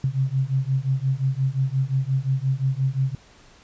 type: beating tone pair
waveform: sine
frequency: 130.81 / 136.51 Hz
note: C3 / C#3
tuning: 0 / -26 cents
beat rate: 5.7 Hz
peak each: -23 dBFS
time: 0.04-3.15 s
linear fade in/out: 2 ms
effects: pink hiss -52 dBFS RMS until 3.63 s + resampled to 16000 Hz